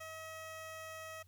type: tone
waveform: 15% pulse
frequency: 639 Hz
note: D#5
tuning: 46 cents sharp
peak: -39 dBFS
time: 0-1.23 s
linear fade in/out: 10 ms
effects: added 92 Hz sine -61 dBFS peak until 1.27 s + white hiss -74 dBFS RMS until 1.27 s